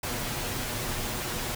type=noise with comb filter; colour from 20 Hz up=pink; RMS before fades=-32 dBFS; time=0.03-1.55 s; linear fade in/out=5 ms; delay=8.3 ms; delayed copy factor=+0.5; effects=none